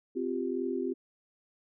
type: chord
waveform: sine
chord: C suspended fourth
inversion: none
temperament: equal with one note detuned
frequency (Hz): 259.8 / 349.2 / 392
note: C4 / F4 / G4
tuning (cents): -12 / 0 / 0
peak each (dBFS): -34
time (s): 0.15-0.94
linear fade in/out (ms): 20
effects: none